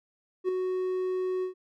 triangle tone with ADSR envelope, 370 Hz, F#4, in tune, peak -20 dBFS, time 0.44-1.54 s, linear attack 47 ms, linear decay 4 ms, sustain -5 dB, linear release 110 ms, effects none

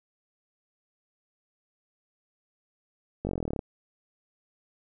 slowing click train, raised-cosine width 2 ms, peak -17 dBFS, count 15, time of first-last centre 3.25-3.592 s, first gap 20 ms, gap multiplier 1.03, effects none

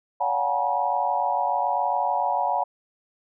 sine tone cluster, 570 / 721 / 768 / 849 / 960 Hz, C#5 / F#5 / G5 / G#5 / B5, +48 / -45 / -36 / +38 / -49 cents, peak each -31 / -26 / -30 / -27 / -26 dBFS, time 0.2-2.64 s, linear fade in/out 10 ms, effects none

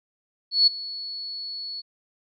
sine tone with ADSR envelope, 4400 Hz, C#8, 14 cents flat, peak -12 dBFS, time 0.51-1.82 s, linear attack 160 ms, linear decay 12 ms, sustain -19 dB, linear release 26 ms, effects none

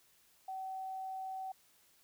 sine tone, 761 Hz, F#5, 48 cents sharp, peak -39 dBFS, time 0.48-1.52 s, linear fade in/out 5 ms, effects white hiss -68 dBFS RMS until 2.03 s

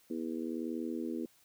harmonic tone, 81 Hz, E2, 30 cents flat, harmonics 3 / 4 / 5 / 6, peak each -38 / -38 / -43 / -47 dBFS, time 0.1-1.26 s, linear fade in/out 5 ms, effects white hiss -66 dBFS RMS until 1.44 s

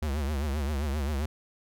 square tone with vibrato, 72.3 Hz, D2, 27 cents flat, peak -28 dBFS, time 0.02-1.26 s, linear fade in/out 5 ms, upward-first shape triangle, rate 7.6 Hz, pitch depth 160 cents each way, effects none

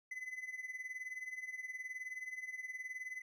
triangle tone with tremolo, 2020 Hz, B6, 39 cents sharp, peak -37 dBFS, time 0.11-3.22 s, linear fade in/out 5 ms, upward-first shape triangle, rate 19 Hz, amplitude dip 85%, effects none

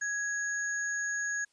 sine tone pair together, 1661.2 / 6659 Hz, G#6 / G#8, 0 / +4 cents, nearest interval 2 octaves, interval 2404 cents, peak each -31 / -37 dBFS, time 0.01-1.45 s, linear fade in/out 10 ms, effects white hiss -71 dBFS RMS until 1.52 s + resampled to 22050 Hz

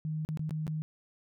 sine tone with dropouts, 155.56 Hz, D#3, in tune, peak -31 dBFS, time 0.05-0.82 s, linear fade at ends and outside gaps 0 ms, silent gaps 0.25-0.289 / 0.373-0.394 / 0.494-0.508 / 0.668-0.678 s, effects none

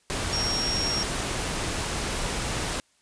sine tone in noise, 5570 Hz, F8, 5 cents flat, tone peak -26 dBFS, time 0.33-1.03 s, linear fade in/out 0 ms, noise pink, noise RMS -29 dBFS, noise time 0.1-2.8 s, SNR 0 dB, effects white hiss -65 dBFS RMS until 3.01 s + resampled to 22050 Hz

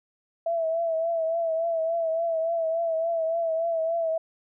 sine tone with vibrato, 659.3 Hz, E5, in tune, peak -23 dBFS, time 0.46-4.18 s, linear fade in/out 5 ms, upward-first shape triangle, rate 3.5 Hz, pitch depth 55 cents each way, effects none

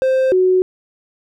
triangle / sine tone pair in turn, 523.3 / 370 Hz, C5 / F#4, 0 / 0 cents, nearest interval tritone, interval 600 cents, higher first, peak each -10 dBFS, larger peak neither, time 0.02-0.32 / 0.32-0.62 s, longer neither, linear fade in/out 0 ms, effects none

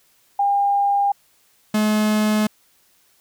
sine / 45% pulse tone pair in turn, 804 / 213.4 Hz, G5 / G#3, +44 / +47 cents, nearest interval octave + major seventh, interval 2297 cents, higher first, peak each -15 / -16 dBFS, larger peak first, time 0.39-1.12 / 1.74-2.47 s, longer neither, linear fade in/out 5 ms, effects white hiss -59 dBFS RMS until 3.2 s

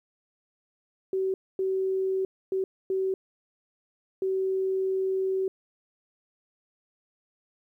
sine tone bursts at uneven times, 380.7 Hz, F#4, 49 cents sharp, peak -24 dBFS, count 5, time 1.13-1.34 / 1.59-2.25 / 2.52-2.64 / 2.9-3.14 / 4.22-5.48 s, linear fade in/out 2 ms, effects 11-bit

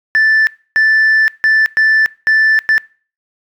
sine tone bursts at uneven times, 1760 Hz, A6, in tune, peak -5 dBFS, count 6, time 0.15-0.47 / 0.76-1.28 / 1.44-1.66 / 1.77-2.06 / 2.27-2.59 / 2.69-2.78 s, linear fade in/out 0 ms, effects noise-tail reverb RT60 0.4 s tail -24 dB re dry + tanh soft clip ceiling -6 dBFS

